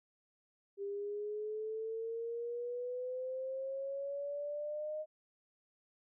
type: exponential sweep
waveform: sine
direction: up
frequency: 397.1 to 620 Hz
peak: -37 dBFS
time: 0.77-5.06 s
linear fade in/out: 50 ms
effects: none